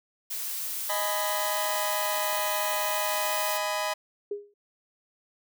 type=noise; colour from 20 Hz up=blue; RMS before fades=-33 dBFS; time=0.3-3.58 s; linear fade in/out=10 ms
type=chord; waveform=sawtooth; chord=G# minor; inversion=second; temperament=just; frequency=623 / 830.6 / 996.7 Hz; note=D#5 / G#5 / B5; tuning=+2 / 0 / +16 cents; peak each=-27 / -30 / -28 dBFS; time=0.89-3.94 s; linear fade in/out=10 ms
type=tone with exponential decay; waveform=sine; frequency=409.4 Hz; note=G#4; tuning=25 cents flat; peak=-26 dBFS; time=4.31-4.54 s; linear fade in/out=5 ms; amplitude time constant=49 ms
effects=none